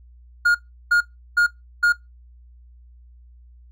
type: tone bursts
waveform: triangle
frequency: 1425 Hz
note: F6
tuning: 34 cents sharp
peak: -11 dBFS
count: 4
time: 0.45-1.926 s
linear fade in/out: 10 ms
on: 99 ms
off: 360 ms
effects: noise-tail reverb RT60 0.2 s tail -24 dB re dry + added 60 Hz sine -45 dBFS peak until 3.71 s